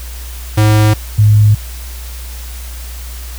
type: tone pair in turn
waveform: square / sine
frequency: 107 / 105.71 Hz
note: A2 / G#2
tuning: -48 / +31 cents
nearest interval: unison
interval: 21 cents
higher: first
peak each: -7 / -4 dBFS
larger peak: second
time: 0.57-0.94 / 1.18-1.55 s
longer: neither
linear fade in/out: 10 ms
effects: added 60 Hz sine -24 dBFS peak until 3.38 s + white hiss -33 dBFS RMS until 3.38 s